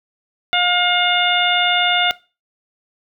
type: harmonic tone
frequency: 712 Hz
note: F5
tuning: 33 cents sharp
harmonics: 1 / 2 / 3 / 4 / 5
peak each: -20 / -20 / -20 / -20 / -20 dBFS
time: 0.53-2.11 s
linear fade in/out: 0 ms
effects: noise-tail reverb RT60 0.3 s tail -19 dB re dry